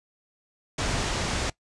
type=low-pass noise; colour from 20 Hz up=pink; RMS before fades=-28 dBFS; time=0.78-1.5 s; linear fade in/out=5 ms; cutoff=7900 Hz; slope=24 dB/octave; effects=noise-tail reverb RT60 0.1 s tail -20 dB re dry + resampled to 24000 Hz